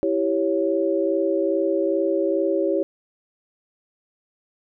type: chord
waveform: sine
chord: C# diminished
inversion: first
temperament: equal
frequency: 329.6 / 392 / 554.4 Hz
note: E4 / G4 / C#5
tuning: 0 / 0 / 0 cents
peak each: -23 dBFS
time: 0.03-2.83 s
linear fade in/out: 0 ms
effects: none